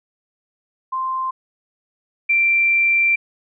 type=tone pair in turn; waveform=sine; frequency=1045 / 2356 Hz; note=C6 / D7; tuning=-2 / +5 cents; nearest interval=octave + major second; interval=1407 cents; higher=second; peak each=-20 / -13 dBFS; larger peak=second; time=0.92-1.31 / 2.29-3.16 s; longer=second; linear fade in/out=10 ms; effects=none